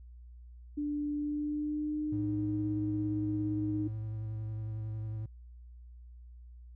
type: tone with pitch glide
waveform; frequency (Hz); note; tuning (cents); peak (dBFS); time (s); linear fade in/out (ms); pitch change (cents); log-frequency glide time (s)
sine; 293.7 to 309; D4 to D#4; 0 to -12; -31; 0.77-3.88; 10; +88; 1.15-2.62
type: tone with vibrato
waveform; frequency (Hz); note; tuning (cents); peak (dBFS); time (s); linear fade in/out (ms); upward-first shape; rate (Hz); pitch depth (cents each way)
triangle; 108.8; A2; -19; -33; 2.12-5.26; 5; sine; 11; 21
effects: added 60 Hz sine -48 dBFS peak until 6.75 s